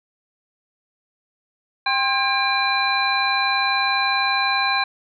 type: tone cluster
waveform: sine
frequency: 790 / 1058 / 1613 / 2388 / 4034 Hz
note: G5 / C6 / G6 / D7 / B7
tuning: +13 / +19 / +49 / +28 / +36 cents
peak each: -24 dBFS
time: 1.86-4.84 s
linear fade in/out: 5 ms
effects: none